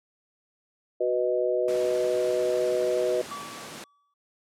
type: chord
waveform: sine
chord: B major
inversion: second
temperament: equal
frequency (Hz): 370 / 493.9 / 622.3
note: F#4 / B4 / D#5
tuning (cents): 0 / 0 / 0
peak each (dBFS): -27 / -26 / -27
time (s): 1-3.22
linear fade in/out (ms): 10
type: noise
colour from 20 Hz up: pink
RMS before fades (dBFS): -39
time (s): 1.68-3.84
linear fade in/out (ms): 2
type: tone with exponential decay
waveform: triangle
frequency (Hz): 1146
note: D6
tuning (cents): -43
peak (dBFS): -31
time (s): 3.31-4.14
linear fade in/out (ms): 5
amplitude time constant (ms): 180
effects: high-pass 200 Hz 12 dB/octave + low-pass 10000 Hz 12 dB/octave